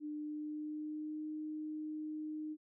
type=tone with pitch glide; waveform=sine; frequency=300 to 307.4 Hz; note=D4 to D#4; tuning=+37 to -21 cents; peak=-39 dBFS; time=0-2.57 s; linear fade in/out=50 ms; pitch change=+42 cents; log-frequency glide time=0.14-1.29 s; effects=none